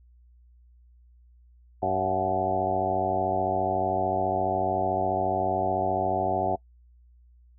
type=harmonic tone with a mistuned harmonic; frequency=95.2 Hz; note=F#2; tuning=50 cents sharp; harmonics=1 / 2 / 3 / 4 / 5 / 6 / 7 / 8 / 9; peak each=-36 / -37 / -36 / -32 / -38 / -33 / -29 / -27 / -34 dBFS; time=1.82-6.56 s; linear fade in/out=10 ms; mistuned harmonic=8; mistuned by=-49 cents; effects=noise-tail reverb RT60 0.1 s tail -24 dB re dry + added 60 Hz sine -53 dBFS peak until 7.58 s